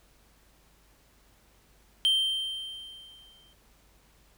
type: tone with exponential decay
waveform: triangle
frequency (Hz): 3136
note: G7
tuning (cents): 0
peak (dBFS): -18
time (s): 2.05-3.53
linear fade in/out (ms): 0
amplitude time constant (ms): 320
effects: added 50 Hz sine -63 dBFS peak until 4.37 s + pink hiss -63 dBFS RMS until 4.37 s